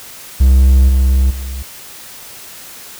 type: tone with level steps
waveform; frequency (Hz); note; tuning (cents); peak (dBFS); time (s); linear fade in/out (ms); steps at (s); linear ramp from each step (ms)
triangle; 65.41; C2; 0; -3 / -6 / -19; 0.4-1.63; 10; 0.88 / 1.3; 10
effects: white hiss -34 dBFS RMS until 2.99 s